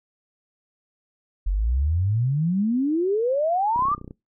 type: exponential sweep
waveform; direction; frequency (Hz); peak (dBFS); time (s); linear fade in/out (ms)
sine; up; 43.65 to 1222; -19; 1.46-3.95; 10
type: clicks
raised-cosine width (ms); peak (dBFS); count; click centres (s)
3; -25; 12; 3.761 / 3.792 / 3.823 / 3.854 / 3.885 / 3.916 / 3.948 / 3.98 / 4.014 / 4.045 / 4.078 / 4.109
effects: noise-tail reverb RT60 0.2 s tail -22 dB re dry